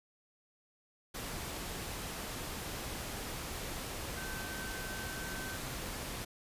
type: tone in noise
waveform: sine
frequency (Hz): 1540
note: G6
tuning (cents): -31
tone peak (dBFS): -44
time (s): 4.17-5.57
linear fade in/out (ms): 10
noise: pink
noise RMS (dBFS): -41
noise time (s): 1.14-6.25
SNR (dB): -6
effects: resampled to 32000 Hz